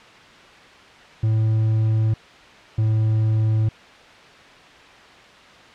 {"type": "tone pair in turn", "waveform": "triangle", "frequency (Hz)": [110, 109.49], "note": ["A2", "A2"], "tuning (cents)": [0, -8], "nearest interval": "unison", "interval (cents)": 8, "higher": "first", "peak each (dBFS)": -14, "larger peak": "neither", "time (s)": [[1.23, 2.14], [2.78, 3.69]], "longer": "neither", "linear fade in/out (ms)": 5, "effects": ["white hiss -45 dBFS RMS until 5.74 s", "low-pass 3000 Hz 12 dB/octave"]}